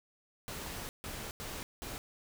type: noise bursts at uneven times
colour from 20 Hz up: pink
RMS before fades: -42 dBFS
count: 4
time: 0.48-0.89 / 1.04-1.31 / 1.4-1.63 / 1.82-1.98 s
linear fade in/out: 0 ms
effects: none